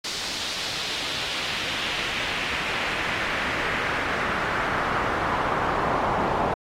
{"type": "noise with band-pass filter sweep", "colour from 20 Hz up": "brown", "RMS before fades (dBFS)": -27, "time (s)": [0.04, 6.54], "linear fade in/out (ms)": 5, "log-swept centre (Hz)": [4800, 870], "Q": 1.7, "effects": ["AAC 48 kbps"]}